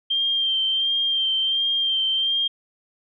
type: tone with vibrato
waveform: sine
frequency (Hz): 3168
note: G7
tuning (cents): +18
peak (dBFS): -19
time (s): 0.1-2.48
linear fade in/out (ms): 10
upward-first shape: sine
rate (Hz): 1.4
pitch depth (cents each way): 25
effects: none